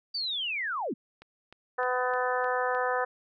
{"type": "linear sweep", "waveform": "sine", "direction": "down", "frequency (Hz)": [4699, 174.61], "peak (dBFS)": -29, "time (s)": [0.14, 0.94], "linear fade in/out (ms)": 10}
{"type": "click train", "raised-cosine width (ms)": 0.3, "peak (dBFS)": -32, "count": 6, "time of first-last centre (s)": [1.22, 2.749], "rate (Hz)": 3.27}
{"type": "harmonic tone", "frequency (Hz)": 251.3, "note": "B3", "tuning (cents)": 30, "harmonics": [2, 3, 4, 5, 6, 7], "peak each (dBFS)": [-30, -32, -33, -34, -35, -35], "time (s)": [1.78, 3.05], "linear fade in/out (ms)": 10}
{"effects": []}